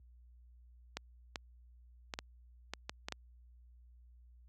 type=clicks; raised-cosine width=0.2 ms; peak=-21 dBFS; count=8; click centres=0.97 / 1.358 / 2.138 / 2.189 / 2.736 / 2.895 / 3.085 / 3.123 s; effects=added 60 Hz sine -51 dBFS peak until 4.48 s + high-pass 80 Hz 12 dB/octave